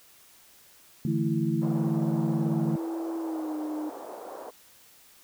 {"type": "chord", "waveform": "sine", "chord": "D suspended second", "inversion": "none", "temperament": "just", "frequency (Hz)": [146.83, 165.19, 220.2], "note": ["D3", "E3", "A3"], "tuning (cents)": [0, 4, 2], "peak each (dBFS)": -29, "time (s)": [1.05, 2.76], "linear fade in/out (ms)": 2}
{"type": "tone with pitch glide", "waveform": "sine", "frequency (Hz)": [329.8, 305.9], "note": ["E4", "D#4"], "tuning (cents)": [1, -29], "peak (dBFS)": -30, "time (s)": [1.07, 3.9], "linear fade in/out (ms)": 10, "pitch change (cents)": -130, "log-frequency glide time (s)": [3.19, 3.56]}
{"type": "band-pass noise", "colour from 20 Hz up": "white", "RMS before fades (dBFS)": -41, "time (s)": [1.61, 4.51], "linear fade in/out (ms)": 20, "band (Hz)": [350, 860], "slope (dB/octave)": 24}
{"effects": ["white hiss -56 dBFS RMS until 5.23 s"]}